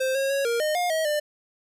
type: tone with pitch steps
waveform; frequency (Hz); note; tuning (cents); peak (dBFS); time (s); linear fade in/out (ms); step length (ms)
square; 523 / 543 / 553 / 468.7 / 612 / 711 / 638 / 597; C5 / C#5 / C#5 / A#4 / D#5 / F5 / D#5 / D5; -1 / -36 / -4 / +9 / -29 / +31 / +43 / +28; -23; 0-1.2; 10; 150
effects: resampled to 32000 Hz